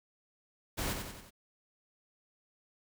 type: noise with echo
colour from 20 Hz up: pink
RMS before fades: -35 dBFS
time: 0.77-0.94 s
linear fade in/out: 20 ms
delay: 92 ms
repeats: 4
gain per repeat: -5 dB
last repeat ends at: 1.308 s
effects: none